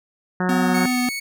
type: harmonic tone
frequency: 182.5 Hz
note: F#3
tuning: 24 cents flat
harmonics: 1 / 2 / 3 / 4 / 5 / 6 / 7 / 8 / 9 / 10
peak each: -21 / -27 / -32 / -30 / -31 / -35 / -32 / -31 / -32 / -35 dBFS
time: 0.4-0.86 s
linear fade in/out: 2 ms
type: tone with vibrato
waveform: square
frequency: 250 Hz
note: B3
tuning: 21 cents sharp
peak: -20 dBFS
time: 0.49-1.09 s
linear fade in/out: 2 ms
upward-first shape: sine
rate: 3.3 Hz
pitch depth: 13 cents each way
type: tone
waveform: sawtooth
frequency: 2217 Hz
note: C#7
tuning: in tune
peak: -22 dBFS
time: 0.74-1.2 s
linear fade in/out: 10 ms
effects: none